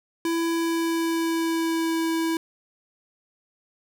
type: tone with pitch glide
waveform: square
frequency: 332.8 to 327.5 Hz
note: E4 to E4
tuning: +17 to -11 cents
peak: -23 dBFS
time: 0.25-2.37 s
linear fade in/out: 2 ms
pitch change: -28 cents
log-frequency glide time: 0.47-2.04 s
effects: none